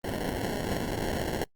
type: noise with sample-and-hold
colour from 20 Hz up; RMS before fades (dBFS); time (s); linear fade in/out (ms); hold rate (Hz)
blue; -31; 0.04-1.44; 0; 1225
effects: noise-tail reverb RT60 0.1 s tail -26 dB re dry + Opus 32 kbps